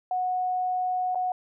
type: tone with dropouts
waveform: sine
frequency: 734 Hz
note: F#5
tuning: 14 cents flat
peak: -24 dBFS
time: 0.11-1.32 s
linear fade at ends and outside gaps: 2 ms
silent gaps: 1.148-1.155 s
effects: none